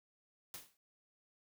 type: noise with exponential decay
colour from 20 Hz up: white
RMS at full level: -44 dBFS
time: 0.54-0.77 s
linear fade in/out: 1 ms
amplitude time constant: 50 ms
effects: none